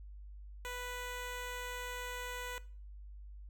10% pulse tone, 493.9 Hz, B4, in tune, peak -32 dBFS, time 0.65-2.58 s, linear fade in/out 0 ms, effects noise-tail reverb RT60 0.4 s tail -19 dB re dry + added 50 Hz sine -47 dBFS peak until 3.49 s

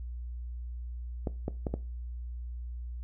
clicks, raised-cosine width 2 ms, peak -18 dBFS, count 4, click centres 1.272 / 1.481 / 1.668 / 1.74 s, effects noise-tail reverb RT60 0.3 s tail -18 dB re dry + added 60 Hz sine -36 dBFS peak until 3.03 s

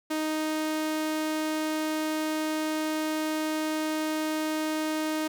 sawtooth tone, 311.1 Hz, D#4, in tune, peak -23 dBFS, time 0.1-5.28 s, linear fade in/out 10 ms, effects none

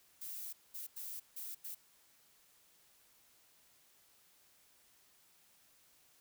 violet noise bursts at uneven times, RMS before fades -45 dBFS, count 5, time 0.21-0.53 / 0.74-0.87 / 0.96-1.2 / 1.36-1.55 / 1.64-1.75 s, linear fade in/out 10 ms, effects white hiss -68 dBFS RMS until 6.2 s

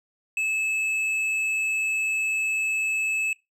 triangle tone with tanh clipping, 2604 Hz, E7, 22 cents flat, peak -24 dBFS, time 0.37-3.33 s, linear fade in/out 2 ms, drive 10 dB, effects noise-tail reverb RT60 0.2 s tail -20 dB re dry

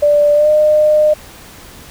sine tone with pitch glide, 587.3 to 607.7 Hz, D5 to D#5, 0 to -41 cents, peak -7 dBFS, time 0.02-1.14 s, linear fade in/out 10 ms, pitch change +59 cents, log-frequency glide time 0.34-0.49 s, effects pink hiss -37 dBFS RMS until 1.9 s

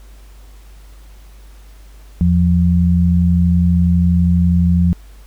sine tone pair together, 82.4 / 174.61 Hz, E2 / F3, 0 / 0 cents, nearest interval octave + minor second, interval 1300 cents, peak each -13 / -12 dBFS, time 2.21-4.93 s, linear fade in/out 0 ms, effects added 50 Hz sine -37 dBFS peak until 5.26 s + pink hiss -50 dBFS RMS until 5.26 s

